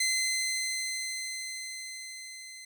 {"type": "tone with level ramp", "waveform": "15% pulse", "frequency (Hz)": 2059, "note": "C7", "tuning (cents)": -28, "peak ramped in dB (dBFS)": [-19, -38], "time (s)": [0, 2.65], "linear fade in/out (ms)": 5, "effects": []}